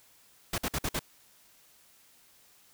pink noise bursts, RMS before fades -31 dBFS, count 5, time 0.53-0.993 s, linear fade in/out 5 ms, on 51 ms, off 52 ms, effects white hiss -61 dBFS RMS until 2.73 s

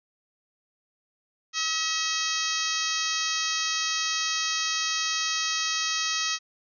harmonic tone, 641 Hz, E5, 49 cents flat, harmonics 2 / 3 / 4 / 5 / 6 / 7 / 8 / 9 / 10, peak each -34 / -34 / -34 / -34 / -34 / -34 / -34 / -34 / -34 dBFS, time 1.53-6.39 s, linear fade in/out 50 ms, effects none

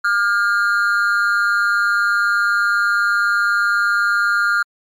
triangle tone with amplitude modulation, 1406 Hz, F6, 11 cents sharp, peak -8 dBFS, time 0.04-4.63 s, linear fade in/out 10 ms, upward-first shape sine, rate 200 Hz, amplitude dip 85%, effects MP3 96 kbps

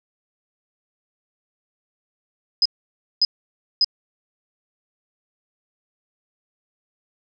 sine tone bursts, 5030 Hz, D#8, 18 cents sharp, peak -13 dBFS, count 3, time 2.62-3.845 s, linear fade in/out 2 ms, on 35 ms, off 560 ms, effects none

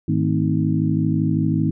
harmonic tone with a mistuned harmonic, 52.7 Hz, G#1, 26 cents sharp, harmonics 2 / 3 / 4 / 5 / 6, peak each -24 / -20 / -25 / -24 / -24 dBFS, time 0.08-1.71 s, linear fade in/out 5 ms, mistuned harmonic 4, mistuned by +98 cents, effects none

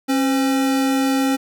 square tone pair together, 270.7 / 511 Hz, C#4 / C5, -41 / -41 cents, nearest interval major seventh, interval 1100 cents, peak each -17 / -28 dBFS, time 0.08-1.37 s, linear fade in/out 20 ms, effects none

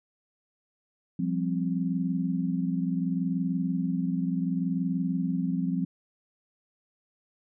sine chord, F suspended second, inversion none, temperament equal with one note detuned, 175.32 / 196 / 261.6 Hz, F3 / G3 / C4, +7 / 0 / 0 cents, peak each -28 / -32 / -30 dBFS, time 1.19-5.85 s, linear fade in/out 5 ms, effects none

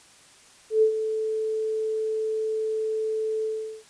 sine tone with ADSR envelope, 437.5 Hz, A4, 10 cents flat, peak -14 dBFS, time 0.7-3.84 s, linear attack 120 ms, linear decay 93 ms, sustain -10 dB, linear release 400 ms, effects white hiss -53 dBFS RMS until 3.89 s + resampled to 22050 Hz

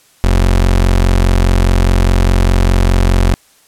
30% pulse tone, 44.87 Hz, F1, 48 cents sharp, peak -5 dBFS, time 0.24-3.34 s, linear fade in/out 0 ms, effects white hiss -49 dBFS RMS until 3.67 s + low-pass 12000 Hz 12 dB/octave

